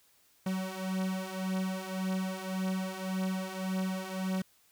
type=beating tone pair; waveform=45% pulse; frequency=187 / 188.8 Hz; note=F#3 / F#3; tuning=+19 / +35 cents; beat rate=1.8 Hz; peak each=-36 / -34 dBFS; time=0.46-4.42 s; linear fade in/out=5 ms; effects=white hiss -66 dBFS RMS until 4.71 s

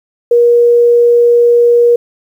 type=tone; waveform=sine; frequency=476.2 Hz; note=A#4; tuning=37 cents sharp; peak=-4 dBFS; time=0.31-1.96 s; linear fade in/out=5 ms; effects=7-bit

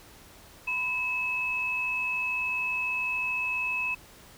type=tone pair together; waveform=sine; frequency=991 / 2587 Hz; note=B5 / E7; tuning=+6 / -33 cents; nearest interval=octave + perfect fourth; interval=1661 cents; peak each=-37 / -27 dBFS; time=0.67-3.95 s; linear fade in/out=10 ms; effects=pink hiss -52 dBFS RMS until 4.37 s

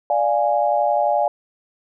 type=chord; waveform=sine; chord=D diminished; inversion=none; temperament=equal; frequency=587.3 / 698.5 / 830.6 Hz; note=D5 / F5 / Ab5; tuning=0 / 0 / 0 cents; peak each=-20 dBFS; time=0.1-1.28 s; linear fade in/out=2 ms; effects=none

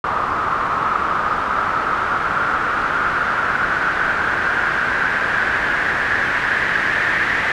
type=noise with low-pass filter sweep; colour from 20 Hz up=white; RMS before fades=-19 dBFS; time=0.04-7.52 s; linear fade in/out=2 ms; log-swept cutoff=1200 to 1800 Hz; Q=5.6; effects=none

